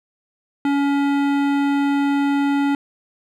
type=tone with hard clipping; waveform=sine; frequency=281.9 Hz; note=C#4; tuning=29 cents sharp; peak=-18 dBFS; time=0.65-2.75 s; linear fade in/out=2 ms; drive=16 dB; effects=none